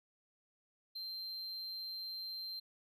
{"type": "tone", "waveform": "triangle", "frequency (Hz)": 4142, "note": "C8", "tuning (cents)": -18, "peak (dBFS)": -40, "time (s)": [0.95, 2.6], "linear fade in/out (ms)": 10, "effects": []}